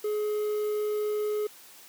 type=tone with quantisation; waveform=triangle; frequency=422.1 Hz; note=G#4; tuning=28 cents sharp; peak=-24 dBFS; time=0.04-1.47 s; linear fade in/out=5 ms; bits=8; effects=white hiss -51 dBFS RMS until 1.88 s + high-pass 200 Hz 12 dB/octave